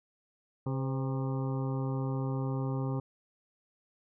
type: harmonic tone with a mistuned harmonic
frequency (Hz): 133.9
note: C3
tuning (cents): +40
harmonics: 1 / 2 / 3 / 4 / 6 / 7 / 8 / 9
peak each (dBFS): -31 / -37 / -41 / -43 / -47 / -48 / -49 / -50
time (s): 0.66-3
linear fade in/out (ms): 5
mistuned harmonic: 4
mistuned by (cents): -49
effects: none